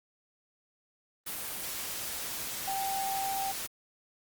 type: tone in noise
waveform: sine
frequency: 780 Hz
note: G5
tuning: 9 cents flat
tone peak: -31 dBFS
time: 2.67-3.52 s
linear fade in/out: 10 ms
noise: white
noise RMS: -37 dBFS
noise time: 1.26-3.67 s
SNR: +3 dB
effects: Opus 32 kbps